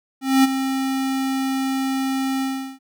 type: tone with ADSR envelope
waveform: square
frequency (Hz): 266.7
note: C4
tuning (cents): +33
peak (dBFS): -11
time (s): 0.21-2.79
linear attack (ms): 230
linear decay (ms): 22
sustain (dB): -10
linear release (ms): 370
effects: none